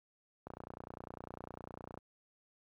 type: click train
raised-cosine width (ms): 1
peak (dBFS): -30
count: 46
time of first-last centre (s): 0.47-1.975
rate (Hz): 29.9
effects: high-pass 60 Hz 12 dB/octave + 12-bit